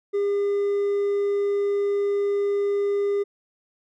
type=tone with hard clipping; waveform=triangle; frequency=404 Hz; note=G#4; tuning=48 cents flat; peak=-21 dBFS; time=0.13-3.24 s; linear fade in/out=20 ms; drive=5 dB; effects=none